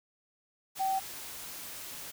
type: tone in noise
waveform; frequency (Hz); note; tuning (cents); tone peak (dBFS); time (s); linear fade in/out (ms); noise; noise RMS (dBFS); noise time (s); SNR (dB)
sine; 770; G5; -31; -27; 0.79-1; 20; white; -43; 0.75-2.12; +13
effects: none